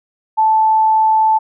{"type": "tone", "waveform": "sine", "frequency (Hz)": 876, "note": "A5", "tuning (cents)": -8, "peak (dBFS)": -9, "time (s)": [0.37, 1.39], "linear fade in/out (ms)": 20, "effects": []}